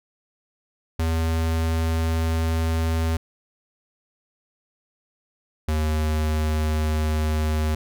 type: tone pair in turn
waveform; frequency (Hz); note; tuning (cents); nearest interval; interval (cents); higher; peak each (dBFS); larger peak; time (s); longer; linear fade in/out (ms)
square; 81.3 / 77.44; E2 / D#2; -23 / -8; minor second; 85; first; -21; neither; 0.99-3.17 / 5.68-7.75; first; 5
effects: none